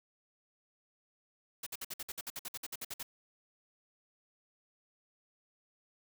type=noise bursts; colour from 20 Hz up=white; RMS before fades=-41 dBFS; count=16; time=1.63-3.03 s; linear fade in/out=5 ms; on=35 ms; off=56 ms; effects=none